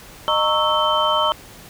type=tone cluster; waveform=sine; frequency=613 / 921 / 1105 / 1310 / 3091 Hz; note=D#5 / A#5 / C#6 / E6 / G7; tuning=-26 / -21 / -6 / -11 / -25 cents; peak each=-22 dBFS; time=0.28-1.32 s; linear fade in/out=0 ms; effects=pink hiss -42 dBFS RMS until 1.69 s